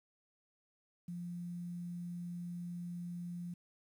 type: tone with quantisation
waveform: sine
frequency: 174.61 Hz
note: F3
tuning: in tune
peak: -40 dBFS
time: 1.08-3.54 s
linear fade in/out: 5 ms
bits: 11
effects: none